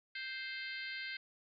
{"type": "harmonic tone", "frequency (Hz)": 523.3, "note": "C5", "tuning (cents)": 0, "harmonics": [3, 4, 5, 6, 7, 8, 9], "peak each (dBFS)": [-45, -44, -51, -51, -54, -50, -53], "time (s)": [0.15, 1.17], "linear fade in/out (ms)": 5, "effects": []}